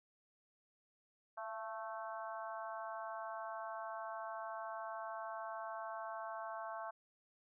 harmonic tone with a mistuned harmonic, 220 Hz, A3, in tune, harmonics 3 / 4 / 5 / 6 / 7, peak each -46 / -48 / -48 / -52 / -53 dBFS, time 1.37-6.91 s, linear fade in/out 10 ms, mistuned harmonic 3, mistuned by +35 cents, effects none

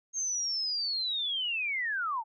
sine linear sweep, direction down, 6470 to 839 Hz, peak -29 dBFS, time 0.13-2.24 s, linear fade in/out 50 ms, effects none

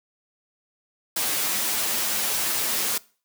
white noise with comb filter, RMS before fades -25 dBFS, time 1.16-2.98 s, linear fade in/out 5 ms, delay 9.2 ms, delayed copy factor +0.8, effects noise-tail reverb RT60 0.4 s tail -22 dB re dry + high-pass 150 Hz 12 dB/octave

